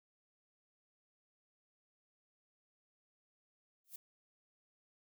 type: noise with exponential growth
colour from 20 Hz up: violet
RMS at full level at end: -43 dBFS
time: 3.84-3.96 s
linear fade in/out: 5 ms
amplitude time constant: 24 ms
effects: none